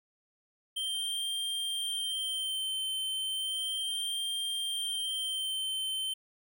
square tone with vibrato, 3136 Hz, G7, in tune, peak -32 dBFS, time 0.76-6.14 s, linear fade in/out 10 ms, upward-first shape sine, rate 0.34 Hz, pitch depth 25 cents each way, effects none

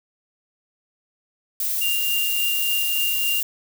violet noise, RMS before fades -24 dBFS, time 1.6-3.43 s, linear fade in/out 2 ms
triangle tone with tremolo, 2794 Hz, F7, in tune, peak -20 dBFS, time 1.81-3.41 s, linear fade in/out 10 ms, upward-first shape sine, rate 3.5 Hz, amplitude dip 35%
effects none

